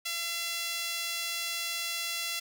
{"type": "tone with high-pass filter", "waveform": "sawtooth", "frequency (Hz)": 679, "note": "F5", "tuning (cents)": -49, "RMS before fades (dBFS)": -34, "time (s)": [0.05, 2.4], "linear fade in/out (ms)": 10, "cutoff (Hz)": 2900, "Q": 1.1, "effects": []}